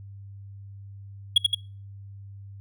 triangle tone with echo, 3322 Hz, G#7, in tune, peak -11 dBFS, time 1.36-1.38 s, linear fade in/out 5 ms, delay 84 ms, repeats 2, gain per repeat -3 dB, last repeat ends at 1.548 s, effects noise-tail reverb RT60 0.4 s tail -24 dB re dry + added 99 Hz sine -40 dBFS peak until 2.6 s

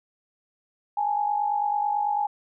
sine tone pair together, 825 / 874.1 Hz, G#5 / A5, -12 / -12 cents, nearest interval minor second, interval 100 cents, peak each -23 / -29 dBFS, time 0.97-2.27 s, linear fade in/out 5 ms, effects none

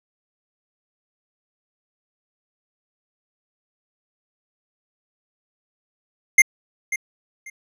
square tone with echo, 2109 Hz, C7, 13 cents sharp, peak -8 dBFS, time 6.38-6.42 s, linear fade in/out 5 ms, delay 540 ms, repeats 2, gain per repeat -14 dB, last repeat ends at 7.5 s, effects low-pass 12000 Hz 12 dB/octave

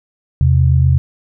sine tone pair together, 82.63 / 130.81 Hz, E2 / C3, +5 / 0 cents, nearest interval minor sixth, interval 795 cents, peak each -11 dBFS, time 0.41-0.98 s, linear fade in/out 0 ms, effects none

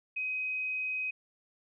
sine tone, 2520 Hz, D#7, 21 cents sharp, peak -31 dBFS, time 0.16-1.11 s, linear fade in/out 10 ms, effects none

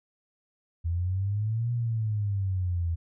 sine exponential two-way sweep, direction up then down, 82.41 to 120.7 to 82.41 Hz, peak -25 dBFS, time 0.84-2.96 s, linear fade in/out 20 ms, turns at 1.72 s, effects none

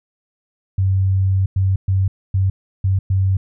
sine tone bursts at uneven times, 95.6 Hz, G2, 43 cents flat, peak -13 dBFS, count 6, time 0.78-1.46 / 1.56-1.76 / 1.88-2.08 / 2.34-2.5 / 2.84-2.99 / 3.1-3.37 s, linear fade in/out 5 ms, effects none

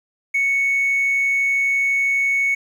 triangle tone, 2217 Hz, C#7, in tune, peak -13 dBFS, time 0.34-2.55 s, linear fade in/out 10 ms, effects tanh soft clip ceiling -12 dBFS + 9-bit

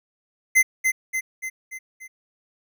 square tone with echo, 2063 Hz, C7, 25 cents flat, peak -13 dBFS, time 0.55-0.63 s, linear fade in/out 20 ms, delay 290 ms, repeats 5, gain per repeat -5 dB, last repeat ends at 2.08 s, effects none

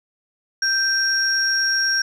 sine tone pair together, 1568 / 5584 Hz, G6 / F8, 0 / -1 cents, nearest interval octave + minor seventh, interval 2199 cents, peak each -19 dBFS, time 0.62-2.02 s, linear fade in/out 5 ms, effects tanh soft clip ceiling -10 dBFS

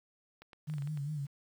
clicks, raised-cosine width 0.3 ms, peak -36 dBFS, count 8, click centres 0.42 / 0.532 / 0.699 / 0.738 / 0.783 / 0.822 / 0.874 / 0.974 s
sine tone with vibrato, 146.83 Hz, D3, in tune, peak -34 dBFS, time 0.67-1.27 s, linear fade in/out 20 ms, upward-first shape sine, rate 5 Hz, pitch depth 89 cents each way
effects 10-bit

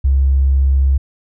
triangle tone with tanh clipping, 67.6 Hz, C#2, 43 cents flat, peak -9 dBFS, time 0.04-0.98 s, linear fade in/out 10 ms, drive 3 dB, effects none

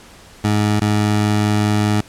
20% pulse tone with dropouts, 105 Hz, G#2, 19 cents sharp, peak -9 dBFS, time 0.44-2.01 s, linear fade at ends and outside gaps 5 ms, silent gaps 0.797-0.814 s, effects pink hiss -43 dBFS RMS until 2.08 s + low-pass 10000 Hz 12 dB/octave

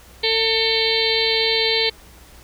harmonic tone with a mistuned harmonic, 449.1 Hz, A4, 35 cents sharp, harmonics 1 / 2 / 4 / 5 / 6 / 7 / 8 / 9 / 10, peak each -22 / -31 / -31 / -24 / -32 / -25 / -26 / -22 / -26 dBFS, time 0.23-1.9 s, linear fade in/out 10 ms, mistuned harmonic 5, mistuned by -16 cents, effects added 60 Hz sine -47 dBFS peak until 2.43 s + pink hiss -47 dBFS RMS until 2.43 s

